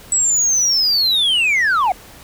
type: linear sweep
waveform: sine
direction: down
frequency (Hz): 7902 to 698.5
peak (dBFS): -10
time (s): 0.12-1.92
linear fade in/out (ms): 2
effects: tanh soft clip ceiling -12 dBFS + pink hiss -41 dBFS RMS until 2.23 s